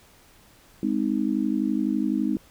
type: chord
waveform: sine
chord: Ab major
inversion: none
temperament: just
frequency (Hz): 207.7 / 259.6 / 311.5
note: Ab3 / C4 / Eb4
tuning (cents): 0 / -13 / +2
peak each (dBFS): -26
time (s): 0.83-2.37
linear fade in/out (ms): 2
effects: pink hiss -55 dBFS RMS until 2.5 s